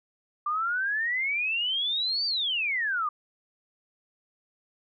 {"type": "exponential two-way sweep", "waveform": "sine", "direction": "up then down", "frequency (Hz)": [1174.7, 4699, 1174.7], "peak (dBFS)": -25, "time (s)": [0.46, 3.09], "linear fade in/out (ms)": 5, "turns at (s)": 2.26, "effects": []}